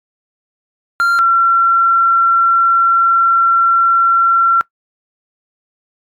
triangle / sine tone pair in turn, 1385 / 1360.4 Hz, F6 / F6, -15 / -46 cents, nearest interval unison, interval 31 cents, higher first, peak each -7 dBFS, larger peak neither, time 1-1.19 / 1.19-4.61 s, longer second, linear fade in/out 0 ms, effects noise-tail reverb RT60 0.1 s tail -21 dB re dry + MP3 96 kbps

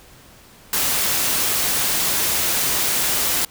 white noise, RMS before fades -20 dBFS, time 0.73-3.45 s, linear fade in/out 2 ms, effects pink hiss -47 dBFS RMS until 3.5 s

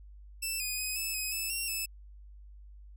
10% pulse tone with pitch steps, 2658 / 2475 / 2513 / 2608 / 2526 / 2613 / 2740 / 2612 Hz, E7 / D#7 / D#7 / E7 / D#7 / E7 / F7 / E7, +14 / -10 / +17 / -19 / +26 / -16 / -34 / -17 cents, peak -24 dBFS, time 0.42-1.86 s, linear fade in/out 10 ms, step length 180 ms, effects added 50 Hz sine -48 dBFS peak until 2.96 s

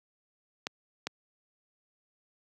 clicks, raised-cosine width 0.2 ms, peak -15 dBFS, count 2, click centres 0.669 / 1.07 s, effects high-pass 150 Hz 12 dB/octave

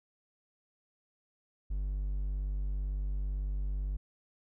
triangle tone, 48.97 Hz, G1, 1 cent flat, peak -29 dBFS, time 1.7-3.97 s, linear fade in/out 10 ms, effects none

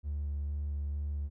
triangle tone with vibrato, 72.7 Hz, D2, 17 cents flat, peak -29 dBFS, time 0.03-1.3 s, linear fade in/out 50 ms, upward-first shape square, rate 2.2 Hz, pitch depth 11 cents each way, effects tanh soft clip ceiling -28 dBFS

